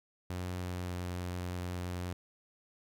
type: tone with pitch glide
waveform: sawtooth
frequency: 90.2 to 89.42 Hz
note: F#2 to F2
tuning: -44 to +41 cents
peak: -32 dBFS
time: 0.3-2.13 s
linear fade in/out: 0 ms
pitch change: -15 cents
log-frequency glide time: 0.64-0.91 s
effects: none